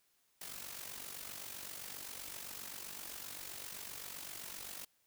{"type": "noise with amplitude modulation", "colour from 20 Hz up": "white", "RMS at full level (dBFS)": -44, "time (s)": [0.41, 4.85], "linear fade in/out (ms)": 5, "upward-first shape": "sine", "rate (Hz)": 47.7, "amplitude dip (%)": 65, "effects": ["white hiss -75 dBFS RMS until 5.06 s"]}